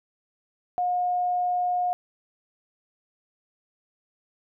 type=tone; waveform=sine; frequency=718 Hz; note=F5; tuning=48 cents sharp; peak=-22 dBFS; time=0.78-1.93 s; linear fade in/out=0 ms; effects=none